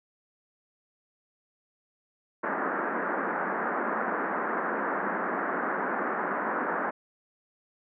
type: band-pass noise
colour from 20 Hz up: white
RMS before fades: -30 dBFS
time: 2.43-6.91 s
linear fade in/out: 10 ms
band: 190 to 1700 Hz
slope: 48 dB/octave
effects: none